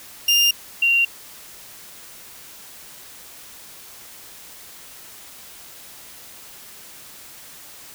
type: tone pair in turn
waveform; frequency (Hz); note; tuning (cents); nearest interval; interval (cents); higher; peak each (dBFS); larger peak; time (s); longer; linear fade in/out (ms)
30% pulse / sine; 2803 / 2764; F7 / F7; +6 / -19; unison; 25; first; -11 / -14; first; 0.28-0.51 / 0.82-1.05; neither; 5
effects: white hiss -42 dBFS RMS until 7.94 s